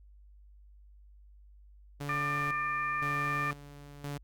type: tone with tremolo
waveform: sawtooth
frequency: 143.6 Hz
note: D3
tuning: 39 cents flat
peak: -32 dBFS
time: 2-4.18 s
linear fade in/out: 10 ms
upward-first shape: square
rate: 0.98 Hz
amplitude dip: 75%
type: harmonic tone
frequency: 597 Hz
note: D5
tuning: 28 cents sharp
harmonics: 2 / 3 / 4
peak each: -32 / -35 / -38 dBFS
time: 2.09-3.51 s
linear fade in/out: 2 ms
effects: added 50 Hz sine -53 dBFS peak until 4.23 s + Opus 48 kbps